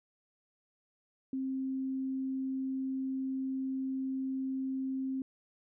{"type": "tone", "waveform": "sine", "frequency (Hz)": 264.7, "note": "C4", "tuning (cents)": 20, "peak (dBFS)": -32, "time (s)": [1.33, 5.22], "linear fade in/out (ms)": 2, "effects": []}